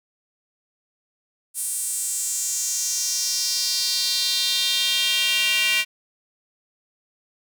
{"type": "tone with high-pass filter sweep", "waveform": "square", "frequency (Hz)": 213.6, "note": "G#3", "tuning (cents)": 49, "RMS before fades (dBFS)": -23, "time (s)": [1.54, 5.85], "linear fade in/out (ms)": 50, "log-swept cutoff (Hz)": [9400, 2500], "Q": 3.7, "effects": []}